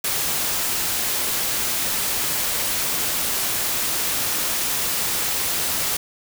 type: noise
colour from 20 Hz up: white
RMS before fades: -23 dBFS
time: 0.04-5.97 s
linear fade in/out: 5 ms
effects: none